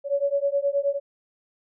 sine beating tone pair, 558 / 567.5 Hz, C#5 / C#5, +11 / +41 cents, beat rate 9.5 Hz, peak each -24 dBFS, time 0.04-1 s, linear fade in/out 50 ms, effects none

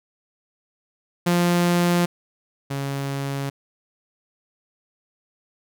sawtooth tone pair in turn, 174.61 / 138.59 Hz, F3 / C#3, 0 / 0 cents, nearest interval major third, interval 400 cents, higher first, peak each -13 / -21 dBFS, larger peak first, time 1.26-2.06 / 2.7-3.5 s, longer neither, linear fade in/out 10 ms, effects none

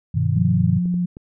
sine chord, G augmented, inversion none, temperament equal, 98 / 123.47 / 155.56 Hz, G2 / B2 / D#3, 0 / 0 / 0 cents, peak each -21 dBFS, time 0.14-0.79 s, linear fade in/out 10 ms
sine tone with vibrato, 177.2 Hz, F3, 25 cents sharp, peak -18 dBFS, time 0.36-1.06 s, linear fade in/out 10 ms, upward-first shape triangle, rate 13 Hz, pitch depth 9 cents each way
clicks, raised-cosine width 3 ms, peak -24 dBFS, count 3, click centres 0.857 / 0.942 / 1.169 s
effects none

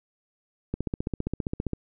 click train, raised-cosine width 3 ms, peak -15 dBFS, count 16, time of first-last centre 0.74-1.733 s, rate 15.1 Hz, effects none

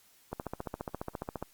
click train, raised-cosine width 1 ms, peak -21 dBFS, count 17, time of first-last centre 0.33-1.426 s, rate 14.6 Hz, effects white hiss -63 dBFS RMS until 1.53 s + Opus 48 kbps

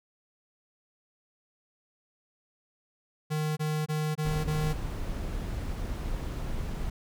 square tone bursts, 153.6 Hz, D#3, 22 cents flat, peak -28 dBFS, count 5, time 3.3-4.738 s, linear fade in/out 20 ms, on 270 ms, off 22 ms
brown noise, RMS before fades -33 dBFS, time 4.25-6.9 s, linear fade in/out 5 ms
effects none

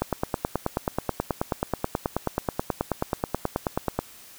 click train, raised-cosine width 1 ms, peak -9 dBFS, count 38, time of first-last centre 0.02-3.99 s, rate 9.32 Hz, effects white hiss -48 dBFS RMS until 4.38 s

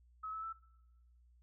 sine tone with pitch steps, 1284 / 1304.2 / 1324.7 Hz, E6 / E6 / E6, -46 / -19 / +8 cents, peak -40 dBFS, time 0.23-0.53 s, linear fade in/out 10 ms, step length 100 ms, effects noise-tail reverb RT60 1.0 s tail -22 dB re dry + added 60 Hz sine -63 dBFS peak until 1.42 s

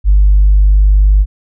sine tone, 49.82 Hz, G1, 29 cents sharp, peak -3 dBFS, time 0.04-1.26 s, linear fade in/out 50 ms, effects tanh soft clip ceiling 0 dBFS

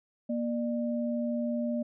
sine tone pair together, 236.9 / 597.9 Hz, A#3 / D5, +28 / +31 cents, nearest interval octave + major third, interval 1603 cents, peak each -29 / -34 dBFS, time 0.29-1.83 s, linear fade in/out 10 ms, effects none

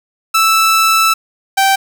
sawtooth tone pair in turn, 1318.5 / 778.6 Hz, E6 / G5, 0 / -12 cents, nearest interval major sixth, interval 912 cents, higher first, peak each -5 dBFS, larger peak neither, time 0.34-1.14 / 1.57-1.76 s, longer first, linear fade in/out 10 ms, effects 7-bit

